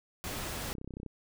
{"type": "noise", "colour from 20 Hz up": "pink", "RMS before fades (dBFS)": -38, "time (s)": [0.24, 0.73], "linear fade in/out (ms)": 0}
{"type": "click train", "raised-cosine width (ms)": 3, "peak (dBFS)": -29, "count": 13, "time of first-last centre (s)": [0.69, 1.063], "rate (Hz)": 32.2}
{"effects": []}